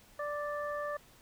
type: harmonic tone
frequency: 587.3 Hz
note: D5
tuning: in tune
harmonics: 1 / 2 / 3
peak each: -36 / -39 / -43 dBFS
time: 0.19-0.97 s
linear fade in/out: 5 ms
effects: pink hiss -60 dBFS RMS until 1.21 s